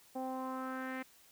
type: tone with low-pass filter sweep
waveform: sawtooth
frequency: 260 Hz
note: C4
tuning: 11 cents flat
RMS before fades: -40 dBFS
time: 0.15-1.03 s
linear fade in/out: 10 ms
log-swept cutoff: 710 to 2100 Hz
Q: 3.6
effects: white hiss -63 dBFS RMS until 1.31 s